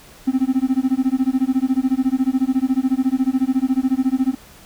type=tone with tremolo; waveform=triangle; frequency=261.6 Hz; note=C4; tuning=in tune; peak=-9 dBFS; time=0.27-4.35 s; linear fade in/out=10 ms; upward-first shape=sine; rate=14 Hz; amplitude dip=100%; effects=tanh soft clip ceiling -7 dBFS + pink hiss -45 dBFS RMS until 4.65 s